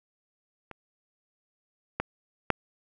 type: clicks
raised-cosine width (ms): 0.5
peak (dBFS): -26 / -12 / -6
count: 3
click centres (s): 0.713 / 2 / 2.503
effects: none